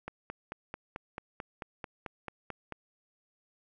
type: click train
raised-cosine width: 0.5 ms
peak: -23 dBFS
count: 13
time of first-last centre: 0.08-2.723 s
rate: 4.54 Hz
effects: none